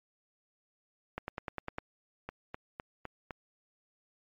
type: two click trains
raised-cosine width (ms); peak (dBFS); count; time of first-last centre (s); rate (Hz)
0.5; -21 / -24; 7 / 5; 1.18-1.784 / 2.29-3.308; 9.93 / 3.93
effects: MP3 48 kbps